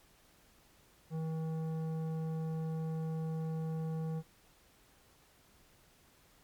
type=tone with tanh clipping; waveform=triangle; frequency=160.1 Hz; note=D#3; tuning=50 cents sharp; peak=-36 dBFS; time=1.1-4.23 s; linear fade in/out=50 ms; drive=16 dB; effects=pink hiss -65 dBFS RMS until 6.43 s + MP3 96 kbps